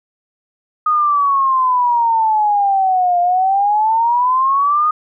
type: exponential two-way sweep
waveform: sine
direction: down then up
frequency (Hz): 1244.5 to 698.5 to 1244.5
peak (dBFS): -11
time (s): 0.86-4.91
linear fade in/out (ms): 5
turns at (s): 3.2
effects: none